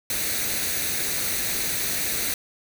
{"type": "noise with comb filter", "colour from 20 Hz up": "white", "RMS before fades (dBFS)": -26, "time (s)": [0.1, 2.34], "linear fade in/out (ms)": 2, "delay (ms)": 0.48, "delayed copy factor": 0.55, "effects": []}